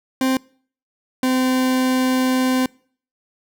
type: tone pair in turn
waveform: 40% pulse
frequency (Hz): 261.6 / 257.4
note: C4 / C4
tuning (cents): 0 / -28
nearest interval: unison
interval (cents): 28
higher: first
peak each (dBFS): -15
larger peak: neither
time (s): 0.21-0.37 / 1.23-2.66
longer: second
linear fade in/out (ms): 2
effects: noise-tail reverb RT60 0.5 s tail -25 dB re dry